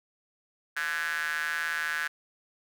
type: tone with high-pass filter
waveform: square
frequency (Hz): 79.2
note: D#2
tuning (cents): +31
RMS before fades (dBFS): -31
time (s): 0.76-2.08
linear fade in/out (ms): 10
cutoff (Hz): 1600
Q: 8
effects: none

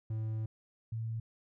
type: tone pair in turn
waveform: triangle / sine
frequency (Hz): 110 / 112.9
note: A2 / A2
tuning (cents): 0 / +45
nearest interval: unison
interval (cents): 45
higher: second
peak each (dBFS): -31 / -34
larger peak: first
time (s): 0.1-0.46 / 0.92-1.2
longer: first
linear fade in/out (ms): 5
effects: none

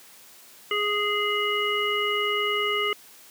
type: harmonic tone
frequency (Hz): 415.3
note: G#4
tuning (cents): 0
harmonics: 1 / 3 / 5 / 7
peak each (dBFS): -28 / -28 / -28 / -28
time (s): 0.71-2.93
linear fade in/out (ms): 2
effects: white hiss -50 dBFS RMS until 3.3 s + high-pass 150 Hz 12 dB/octave

